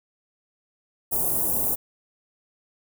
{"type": "band-stop noise", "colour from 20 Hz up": "white", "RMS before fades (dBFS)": -24, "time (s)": [1.11, 1.76], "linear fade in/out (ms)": 20, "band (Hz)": [790, 10000], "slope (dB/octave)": 24, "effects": []}